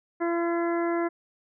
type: harmonic tone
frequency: 340 Hz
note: F4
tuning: 46 cents flat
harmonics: 1 / 2 / 3 / 4 / 5 / 6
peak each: -25 / -31 / -35 / -37 / -39 / -41 dBFS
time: 0.2-1.09 s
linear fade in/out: 20 ms
effects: none